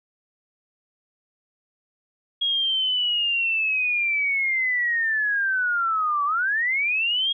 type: linear two-way sweep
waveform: sine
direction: down then up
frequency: 3300 to 1133 to 3300 Hz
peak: -20 dBFS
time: 2.41-7.33 s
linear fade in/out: 10 ms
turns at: 6.25 s
effects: none